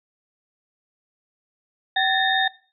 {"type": "tone cluster", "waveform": "sine", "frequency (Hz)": [765, 1726, 1812, 3682], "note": ["G5", "A6", "A#6", "A#7"], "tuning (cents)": [-42, -34, -50, -22], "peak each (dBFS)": [-22, -25, -24, -23], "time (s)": [1.96, 2.48], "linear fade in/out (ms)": 5, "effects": ["noise-tail reverb RT60 0.4 s tail -20 dB re dry"]}